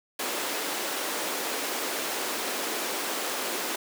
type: high-pass noise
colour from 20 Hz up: pink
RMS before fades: -31 dBFS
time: 0.19-3.76 s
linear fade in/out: 5 ms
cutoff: 290 Hz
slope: 24 dB/octave
effects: none